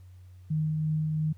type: tone with tremolo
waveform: sine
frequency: 155 Hz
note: D#3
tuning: 6 cents flat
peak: -24 dBFS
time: 0.5-1.33 s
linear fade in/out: 10 ms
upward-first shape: triangle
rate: 2.9 Hz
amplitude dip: 25%
effects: added 91 Hz sine -47 dBFS peak until 1.37 s + pink hiss -69 dBFS RMS until 1.37 s